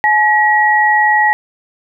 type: tone pair together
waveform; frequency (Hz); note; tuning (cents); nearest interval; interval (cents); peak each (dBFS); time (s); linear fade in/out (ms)
sine; 851.3 / 1911; G#5 / A#6; +43 / +43; octave + major second; 1400; -11; 0.04-1.33; 0
effects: none